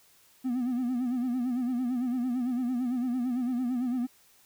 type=tone with vibrato; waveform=triangle; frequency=248.4 Hz; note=B3; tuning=10 cents sharp; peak=-24 dBFS; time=0.44-4.07 s; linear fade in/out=20 ms; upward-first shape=sine; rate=8.9 Hz; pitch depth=85 cents each way; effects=tanh soft clip ceiling -20 dBFS + white hiss -61 dBFS RMS until 4.45 s